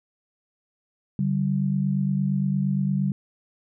sine tone pair together, 143.5 / 192.16 Hz, D3 / G3, -40 / -34 cents, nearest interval perfect fourth, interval 506 cents, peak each -24 / -23 dBFS, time 1.19-3.12 s, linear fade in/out 2 ms, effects none

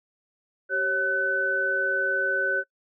sine tone cluster, 387.5 / 548 / 1507 Hz, G4 / C#5 / F#6, -20 / -20 / +31 cents, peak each -32 / -30 / -23 dBFS, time 0.69-2.64 s, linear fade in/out 50 ms, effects noise-tail reverb RT60 0.1 s tail -24 dB re dry

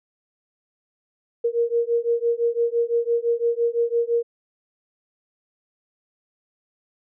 sine beating tone pair, 466.2 / 472.1 Hz, A#4 / A#4, 0 / +22 cents, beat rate 5.9 Hz, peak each -22 dBFS, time 1.44-4.23 s, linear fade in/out 10 ms, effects none

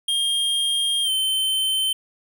square tone with pitch glide, 3221 to 3088 Hz, G7 to G7, +46 to -27 cents, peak -20 dBFS, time 0.08-1.93 s, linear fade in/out 5 ms, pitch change -73 cents, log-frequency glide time 1.03-1.1 s, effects none

